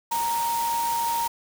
sine tone in noise, 932.3 Hz, A#5, in tune, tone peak -23 dBFS, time 0.11-1.28 s, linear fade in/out 10 ms, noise white, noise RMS -33 dBFS, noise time 0.11-1.28 s, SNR +7 dB, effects none

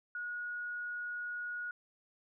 sine tone, 1450 Hz, F#6, 35 cents flat, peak -37 dBFS, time 0.15-1.71 s, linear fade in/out 2 ms, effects none

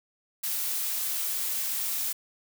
blue noise, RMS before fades -30 dBFS, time 0.43-2.13 s, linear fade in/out 10 ms, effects none

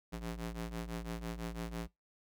sawtooth ring-modulated tone, 113.8 Hz, A#2, 41 cents flat, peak -32 dBFS, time 0.12-1.88 s, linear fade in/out 20 ms, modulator 59.9 Hz, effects noise-tail reverb RT60 0.2 s tail -23 dB re dry

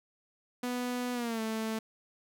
sawtooth tone with pitch glide, 246.9 to 221.2 Hz, B3 to A3, 0 to +9 cents, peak -28 dBFS, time 0.63-1.79 s, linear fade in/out 5 ms, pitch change -191 cents, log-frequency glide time 1.13-1.41 s, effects none

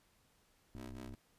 20% pulse ring-modulated tone, 64.5 Hz, C2, 24 cents flat, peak -38 dBFS, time 0.75-1.15 s, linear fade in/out 0 ms, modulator 164 Hz, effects pink hiss -72 dBFS RMS until 1.38 s + resampled to 32000 Hz

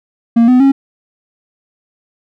triangle tone with pitch steps, 232.2 / 251.8 / 273 Hz, A#3 / B3 / C#4, -7 / +34 / -26 cents, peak -3 dBFS, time 0.36-0.72 s, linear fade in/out 10 ms, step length 120 ms, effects none

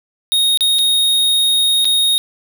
square tone with dropouts, 3729 Hz, A#7, in tune, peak -12 dBFS, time 0.32-2.18 s, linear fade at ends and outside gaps 0 ms, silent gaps 0.574-0.608 / 0.786-0.79 / 1.846-1.853 s, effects 9-bit

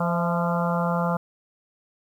harmonic tone with a mistuned harmonic, 172.3 Hz, F3, 23 cents flat, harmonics 1 / 3 / 4 / 5 / 6 / 7 / 8, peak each -24 / -29 / -30 / -31 / -32 / -32 / -33 dBFS, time 0-1.17 s, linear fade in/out 5 ms, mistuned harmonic 4, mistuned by -42 cents, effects 9-bit

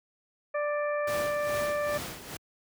harmonic tone, 589 Hz, D5, 5 cents sharp, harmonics 1 / 2 / 3 / 4, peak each -28 / -35 / -37 / -43 dBFS, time 0.54-1.98 s, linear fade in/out 10 ms
pink noise with tremolo, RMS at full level -36 dBFS, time 1.07-2.37 s, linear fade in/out 5 ms, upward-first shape sine, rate 2.4 Hz, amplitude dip 65%
effects high-pass 80 Hz 12 dB/octave

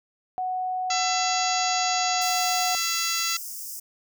sine tone with pitch glide, 740 to 731.5 Hz, F#5 to F#5, 0 to -20 cents, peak -25 dBFS, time 0.38-2.75 s, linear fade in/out 0 ms, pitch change -20 cents, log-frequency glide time 1.42-2.46 s
harmonic tone, 670 Hz, E5, 28 cents sharp, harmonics 2 / 3 / 4 / 5 / 6 / 7 / 8 / 9 / 10, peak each -32 / -34 / -33 / -36 / -33 / -31 / -36 / -36 / -30 dBFS, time 0.9-3.37 s, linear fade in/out 5 ms
white high-pass noise, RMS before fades -36 dBFS, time 2.21-3.8 s, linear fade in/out 10 ms, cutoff 5000 Hz, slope 96 dB/octave
effects none

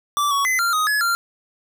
square tone with pitch steps, 1165 / 1120 / 2034 / 1384 / 1251 / 1697 / 1384 Hz, D6 / C#6 / C7 / F6 / D#6 / G#6 / F6, -14 / +18 / -50 / -16 / +9 / +37 / -16 cents, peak -18 dBFS, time 0.17-1.15 s, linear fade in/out 0 ms, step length 140 ms, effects none

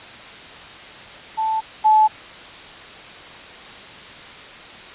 sine tone pair in turn, 880 / 863.9 Hz, A5 / A5, 0 / -32 cents, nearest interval unison, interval 32 cents, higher first, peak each -18 / -10 dBFS, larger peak second, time 1.37-1.61 / 1.84-2.08 s, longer neither, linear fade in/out 20 ms, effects white hiss -38 dBFS RMS until 4.94 s + resampled to 8000 Hz

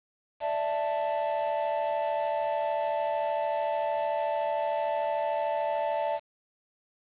triangle chord, D suspended second, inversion none, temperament just, 587.3 / 660.7 / 881 Hz, D5 / E5 / A5, 0 / +4 / +2 cents, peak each -29 dBFS, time 0.4-6.2 s, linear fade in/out 50 ms, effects resampled to 8000 Hz + 8-bit

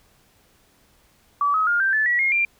sine tone with pitch steps, 1149 / 1274.9 / 1414.6 / 1569.6 / 1741.6 / 1932.4 / 2144 / 2379 Hz, D6 / D#6 / F6 / G6 / A6 / B6 / C7 / D7, -38 / +42 / +22 / +2 / -18 / -38 / +42 / +22 cents, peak -17 dBFS, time 1.41-2.45 s, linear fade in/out 2 ms, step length 130 ms, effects pink hiss -59 dBFS RMS until 2.59 s

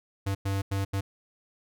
square tone bursts at uneven times, 98 Hz, G2, in tune, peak -27 dBFS, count 4, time 0.26-0.35 / 0.45-0.62 / 0.71-0.85 / 0.93-1.01 s, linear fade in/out 10 ms, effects none

